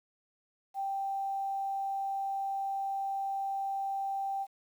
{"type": "tone with quantisation", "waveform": "sine", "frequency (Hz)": 784, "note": "G5", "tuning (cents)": 0, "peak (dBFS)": -31, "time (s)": [0.74, 4.47], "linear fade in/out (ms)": 50, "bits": 10, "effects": []}